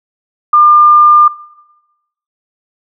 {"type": "tone", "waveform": "sine", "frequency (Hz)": 1200, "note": "D6", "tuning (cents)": 37, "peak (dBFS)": -3, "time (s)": [0.53, 1.28], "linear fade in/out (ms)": 5, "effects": ["noise-tail reverb RT60 1.0 s tail -20 dB re dry"]}